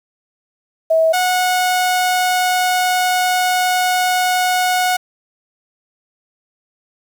sine / sawtooth tone pair in turn, 646 / 731.7 Hz, E5 / F#5, -35 / -20 cents, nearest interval major second, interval 215 cents, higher second, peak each -10 dBFS, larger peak neither, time 0.9-1.13 / 1.13-4.97 s, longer second, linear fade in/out 10 ms, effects 7-bit

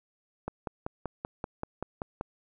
click train, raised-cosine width 1 ms, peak -19 dBFS, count 10, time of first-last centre 0.48-2.211 s, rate 5.2 Hz, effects none

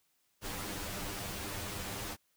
pink noise with comb filter, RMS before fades -40 dBFS, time 0.41-2.17 s, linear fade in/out 50 ms, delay 10 ms, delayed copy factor +0.75, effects white hiss -75 dBFS RMS until 2.36 s

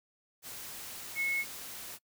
sine tone in noise, 2185 Hz, C#7, 26 cents flat, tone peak -29 dBFS, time 1.15-1.45 s, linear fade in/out 50 ms, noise white, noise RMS -44 dBFS, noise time 0.42-1.99 s, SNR +12 dB, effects noise-tail reverb RT60 0.1 s tail -25 dB re dry

